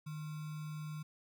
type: tone with sample-and-hold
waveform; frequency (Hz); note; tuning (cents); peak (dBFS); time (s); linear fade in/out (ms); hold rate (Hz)
sine; 153.3; D#3; -25; -40; 0.06-1.03; 10; 1225
effects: none